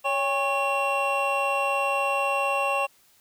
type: tone cluster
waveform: triangle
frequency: 560 / 803 / 1095 / 2742 Hz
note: C#5 / G5 / C#6 / F7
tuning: +18 / +41 / -22 / -32 cents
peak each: -26 / -27 / -26 / -26 dBFS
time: 0.04-2.87 s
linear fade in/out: 20 ms
effects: white hiss -60 dBFS RMS until 3.2 s